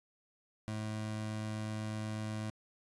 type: tone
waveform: 25% pulse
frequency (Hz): 108.1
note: A2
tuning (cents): -30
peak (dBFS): -33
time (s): 0.68-2.5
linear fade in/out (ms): 0
effects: resampled to 24000 Hz